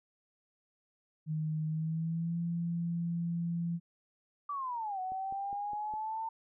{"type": "tone with pitch glide", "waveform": "sine", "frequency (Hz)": [155.8, 169.9], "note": ["D#3", "F3"], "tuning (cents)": [3, -47], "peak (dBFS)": -31, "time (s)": [1.26, 3.8], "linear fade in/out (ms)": 50, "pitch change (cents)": 150, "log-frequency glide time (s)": [1.66, 2.38]}
{"type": "linear two-way sweep", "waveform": "sine", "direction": "down then up", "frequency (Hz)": [1174.7, 740, 902], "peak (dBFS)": -34, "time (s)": [4.49, 6.29], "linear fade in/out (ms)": 5, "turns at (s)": 5}
{"type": "click train", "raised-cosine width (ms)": 2, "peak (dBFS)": -38, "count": 5, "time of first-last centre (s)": [5.12, 5.938], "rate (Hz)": 4.89}
{"effects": []}